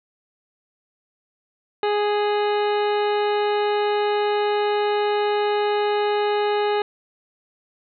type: harmonic tone with a mistuned harmonic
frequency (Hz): 415.1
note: G#4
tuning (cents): -1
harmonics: 1 / 2 / 3 / 4 / 5 / 6 / 7 / 9 / 10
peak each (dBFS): -20 / -24 / -32 / -34 / -37 / -38 / -36 / -38 / -43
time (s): 1.83-6.82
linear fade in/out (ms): 2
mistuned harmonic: 7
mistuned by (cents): +17
effects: none